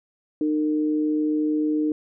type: tone pair together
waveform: sine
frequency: 304.9 / 456.8 Hz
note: D#4 / A#4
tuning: -35 / -35 cents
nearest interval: perfect fifth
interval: 700 cents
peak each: -20 / -30 dBFS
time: 0.41-1.92 s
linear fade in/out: 2 ms
effects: none